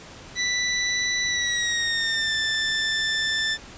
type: tone with pitch glide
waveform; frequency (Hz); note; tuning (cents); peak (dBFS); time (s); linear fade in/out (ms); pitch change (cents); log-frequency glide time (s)
20% pulse; 1975.5 to 1770.2; B6 to A6; 0 to +10; -17; 0.35-3.58; 50; -190; 1.26-2.35
effects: pink hiss -43 dBFS RMS until 3.77 s + resampled to 16000 Hz